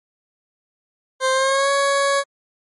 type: tone with pitch glide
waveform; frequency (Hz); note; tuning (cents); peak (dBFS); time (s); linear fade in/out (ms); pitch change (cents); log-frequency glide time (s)
20% pulse; 523.3 to 557.6; C5 to C#5; 0 to +10; -11; 1.2-2.24; 50; +110; 1.32-1.7
effects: MP3 48 kbps